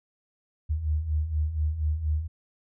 sine beating tone pair, 73.9 / 78.1 Hz, D2 / D#2, +11 / +7 cents, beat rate 4.2 Hz, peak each -31 / -25 dBFS, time 0.69-2.28 s, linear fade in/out 20 ms, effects none

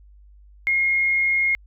sine tone, 2146 Hz, C7, 43 cents sharp, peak -17 dBFS, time 0.67-1.55 s, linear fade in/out 0 ms, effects added 50 Hz sine -46 dBFS peak until 1.66 s

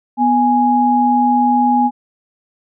sine tone pair together, 246.9 / 830.6 Hz, B3 / G#5, 0 / 0 cents, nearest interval octave + major sixth, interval 2100 cents, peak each -14 / -12 dBFS, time 0.17-1.91 s, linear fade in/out 50 ms, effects none

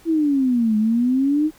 sine exponential two-way sweep, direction down then up, 335.9 to 211.1 to 316.1 Hz, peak -15 dBFS, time 0.05-1.51 s, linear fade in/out 50 ms, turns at 0.77 s, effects pink hiss -51 dBFS RMS until 1.58 s

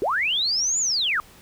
sine linear two-way sweep, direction up then down, 329.6 to 7150 to 1130 Hz, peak -20 dBFS, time 0.02-1.2 s, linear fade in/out 0 ms, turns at 0.79 s, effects pink hiss -50 dBFS RMS until 1.41 s

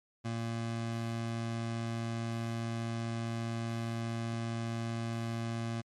25% pulse tone, 115.2 Hz, A#2, 20 cents flat, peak -30 dBFS, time 0.24-5.82 s, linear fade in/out 20 ms, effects low-pass 8000 Hz 12 dB/octave + MP3 64 kbps

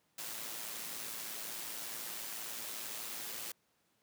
white noise with amplitude modulation, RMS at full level -41 dBFS, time 0.18-3.52 s, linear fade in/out 5 ms, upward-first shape sine, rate 111 Hz, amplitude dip 40%, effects pink hiss -75 dBFS RMS until 4.02 s + high-pass 150 Hz 12 dB/octave

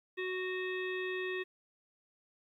harmonic tone, 370 Hz, F#4, in tune, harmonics 1 / 3 / 5 / 7 / 9 / 10, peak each -36 / -49 / -40 / -44 / -53 / -52 dBFS, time 0.17-1.44 s, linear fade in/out 20 ms, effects 12-bit

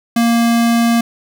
square tone, 233.1 Hz, A#3, in tune, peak -11 dBFS, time 0.16-1.01 s, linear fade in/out 5 ms, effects none

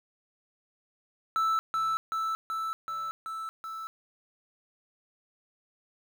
triangle tone with echo, 1318.5 Hz, E6, in tune, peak -22 dBFS, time 1.36-1.59 s, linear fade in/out 0 ms, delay 380 ms, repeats 6, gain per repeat -2 dB, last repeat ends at 3.87 s, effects 9-bit

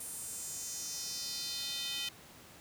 square tone with high-pass filter sweep, 278.5 Hz, C#4, 8 cents sharp, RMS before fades -40 dBFS, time 0-2.09 s, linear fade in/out 5 ms, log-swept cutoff 9500 to 3100 Hz, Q 3.1, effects pink hiss -55 dBFS RMS until 2.6 s + high-pass 80 Hz 12 dB/octave

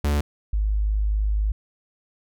45% pulse / sine tone pair in turn, 73 / 51.89 Hz, D2 / G#1, -10 / -1 cents, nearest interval tritone, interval 591 cents, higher first, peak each -19 dBFS, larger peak neither, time 0.04-0.21 / 0.53-1.52 s, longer second, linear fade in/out 5 ms, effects none

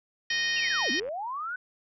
harmonic tone, 620 Hz, D#5, 6 cents flat, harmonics 3 / 4 / 5 / 6 / 7 / 8 / 9, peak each -28 / -35 / -33 / -38 / -37 / -39 / -35 dBFS, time 0.3-1 s, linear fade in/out 5 ms
click train, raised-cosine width 0.5 ms, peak -33 dBFS, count 70, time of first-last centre 0.31-1.088 s, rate 88.7 Hz
sine linear two-way sweep, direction down then up, 2877 to 220 to 1521 Hz, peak -31 dBFS, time 0.56-1.56 s, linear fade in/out 5 ms, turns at 0.91 s
effects none

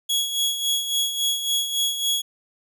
sawtooth tone with tremolo, 3339 Hz, G#7, 9 cents sharp, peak -16 dBFS, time 0.09-2.22 s, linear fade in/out 10 ms, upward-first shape sine, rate 3.6 Hz, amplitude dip 60%, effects none

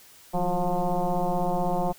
sine tone with frequency modulation, 360 Hz, F#4, 47 cents flat, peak -22 dBFS, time 0.33-1.93 s, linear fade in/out 20 ms, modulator 176 Hz, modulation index 3, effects white hiss -52 dBFS RMS until 1.98 s

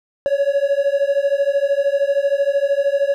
triangle beating tone pair, 554 / 567 Hz, C#5 / C#5, -1 / +39 cents, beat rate 13 Hz, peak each -16 dBFS, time 0.26-3.14 s, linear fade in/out 0 ms, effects none

